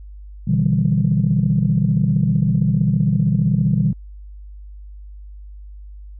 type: chord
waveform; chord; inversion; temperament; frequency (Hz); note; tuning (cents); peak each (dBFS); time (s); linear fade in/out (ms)
sine; E minor seventh; second; equal with one note detuned; 123.47 / 149.49 / 164.81 / 196; B2 / D3 / E3 / G3; 0 / +31 / 0 / 0; -19; 0.47-3.93; 10
effects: tanh soft clip ceiling -5 dBFS + added 50 Hz sine -34 dBFS peak until 6.19 s